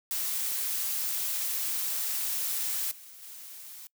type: noise with level steps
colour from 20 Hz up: blue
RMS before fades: -31 / -49 / -45 dBFS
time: 0.11-3.87 s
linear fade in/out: 0 ms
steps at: 2.91 / 3.22 s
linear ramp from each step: 5 ms
effects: noise-tail reverb RT60 0.1 s tail -24 dB re dry